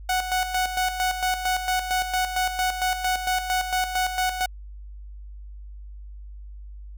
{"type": "tone with tremolo", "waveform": "sawtooth", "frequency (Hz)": 740, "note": "F#5", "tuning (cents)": 0, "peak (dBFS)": -17, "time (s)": [0.09, 4.46], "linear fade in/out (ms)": 5, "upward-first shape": "square", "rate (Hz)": 4.4, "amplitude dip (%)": 60, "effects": ["added 50 Hz sine -37 dBFS peak until 6.97 s"]}